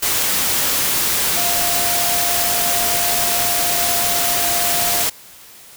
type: tone in noise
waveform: sine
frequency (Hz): 698.5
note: F5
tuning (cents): 0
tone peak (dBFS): -24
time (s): 1.36-5.03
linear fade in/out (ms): 10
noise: white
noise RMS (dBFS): -18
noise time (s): 0.02-5.1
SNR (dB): -9
effects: white hiss -42 dBFS RMS until 5.76 s